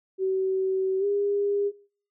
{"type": "tone with pitch glide", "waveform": "sine", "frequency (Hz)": [380, 404.9], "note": ["F#4", "G#4"], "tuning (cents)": [46, -44], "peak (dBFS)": -22, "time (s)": [0.18, 1.72], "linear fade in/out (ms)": 50, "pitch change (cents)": 110, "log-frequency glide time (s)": [0.99, 1.05], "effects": ["noise-tail reverb RT60 0.5 s tail -23 dB re dry"]}